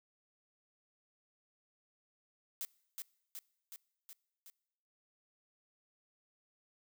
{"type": "noise with echo", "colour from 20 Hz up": "blue", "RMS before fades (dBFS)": -40, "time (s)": [2.61, 2.65], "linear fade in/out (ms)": 0, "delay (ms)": 370, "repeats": 5, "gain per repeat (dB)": -3, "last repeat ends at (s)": 4.5, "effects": ["noise-tail reverb RT60 0.9 s tail -24 dB re dry"]}